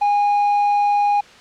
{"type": "tone with quantisation", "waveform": "triangle", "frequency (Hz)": 820, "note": "G#5", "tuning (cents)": -22, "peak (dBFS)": -12, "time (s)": [0.01, 1.21], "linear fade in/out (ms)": 10, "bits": 7, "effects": ["white hiss -44 dBFS RMS until 1.4 s", "low-pass 4000 Hz 12 dB/octave"]}